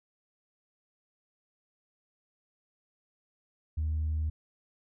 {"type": "tone", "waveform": "sine", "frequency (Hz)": 77.78, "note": "D#2", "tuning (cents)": 0, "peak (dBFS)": -26, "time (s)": [3.77, 4.3], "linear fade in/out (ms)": 10, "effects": ["tanh soft clip ceiling -25 dBFS"]}